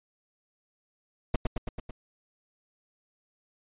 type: noise with echo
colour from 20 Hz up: brown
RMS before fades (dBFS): -23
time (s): 1.34-1.36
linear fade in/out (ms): 5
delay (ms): 110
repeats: 5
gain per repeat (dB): -3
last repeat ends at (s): 1.91
effects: resampled to 8000 Hz